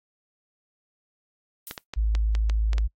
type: noise with exponential decay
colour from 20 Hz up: violet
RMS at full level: -32 dBFS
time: 1.67-1.84 s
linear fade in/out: 1 ms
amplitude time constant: 36 ms
type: clicks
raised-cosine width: 0.2 ms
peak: -16 dBFS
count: 8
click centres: 1.711 / 1.778 / 1.937 / 2.151 / 2.351 / 2.498 / 2.732 / 2.782 s
type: tone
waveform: sine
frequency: 53.9 Hz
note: A1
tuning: 35 cents flat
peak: -20 dBFS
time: 1.96-2.88 s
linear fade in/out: 20 ms
effects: noise-tail reverb RT60 0.1 s tail -25 dB re dry + AAC 48 kbps